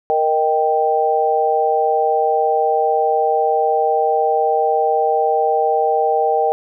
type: chord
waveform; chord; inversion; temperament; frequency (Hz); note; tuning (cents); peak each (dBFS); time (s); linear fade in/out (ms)
sine; Eb major; second; equal; 466.2 / 622.3 / 784; Bb4 / Eb5 / G5; 0 / 0 / 0; -18 / -20 / -16; 0.1-6.52; 0
effects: none